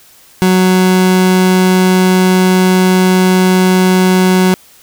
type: tone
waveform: 30% pulse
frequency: 185 Hz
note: F#3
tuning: in tune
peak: -4 dBFS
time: 0.42-4.54 s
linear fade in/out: 0 ms
effects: white hiss -43 dBFS RMS until 4.82 s